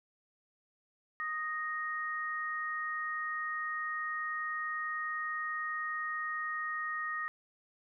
sine tone pair together, 1244.5 / 1864.7 Hz, D#6 / A#6, 0 / 0 cents, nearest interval perfect fifth, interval 700 cents, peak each -37 / -36 dBFS, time 1.2-7.28 s, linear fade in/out 0 ms, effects none

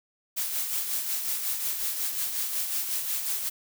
blue noise with tremolo, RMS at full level -28 dBFS, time 0.36-3.5 s, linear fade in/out 20 ms, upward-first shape sine, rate 5.5 Hz, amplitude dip 45%, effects none

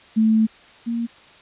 sine tone pair in turn, 220 / 233.1 Hz, A3 / A#3, 0 / 0 cents, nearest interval minor second, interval 100 cents, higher second, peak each -13 / -21 dBFS, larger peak first, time 0.16-0.47 / 0.86-1.07 s, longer first, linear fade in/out 20 ms, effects white hiss -48 dBFS RMS until 1.41 s + resampled to 8000 Hz

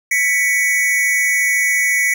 square tone pair together, 1971 / 2237 Hz, B6 / C#7, -4 / +15 cents, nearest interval major second, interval 219 cents, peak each -17 dBFS, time 0.11-2.14 s, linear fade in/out 5 ms, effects none

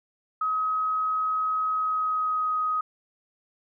sine tone with pitch glide, 1270 to 1255.4 Hz, D#6 to D#6, +35 to +15 cents, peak -23 dBFS, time 0.41-2.81 s, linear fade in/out 5 ms, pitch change -20 cents, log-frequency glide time 1.71-2.57 s, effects none

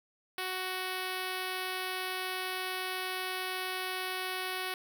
5% pulse tone with notch filter, 371.5 Hz, F#4, 7 cents sharp, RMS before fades -36 dBFS, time 0.38-4.74 s, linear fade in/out 2 ms, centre 6800 Hz, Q 1.2, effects 10-bit

